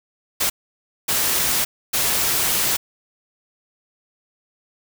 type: noise bursts at uneven times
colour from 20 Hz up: white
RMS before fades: -20 dBFS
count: 3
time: 0.4-0.5 / 1.08-1.65 / 1.93-2.77 s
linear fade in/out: 10 ms
effects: none